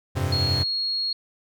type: chord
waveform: 45% pulse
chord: F suspended second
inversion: none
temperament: equal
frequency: 87.31 / 98 / 130.81 Hz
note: F2 / G2 / C3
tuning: 0 / 0 / 0 cents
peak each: -27 dBFS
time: 0.15-0.64 s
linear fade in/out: 20 ms
type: tone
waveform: sine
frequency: 4300 Hz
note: C8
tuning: 47 cents sharp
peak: -23 dBFS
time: 0.32-1.13 s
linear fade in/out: 5 ms
effects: none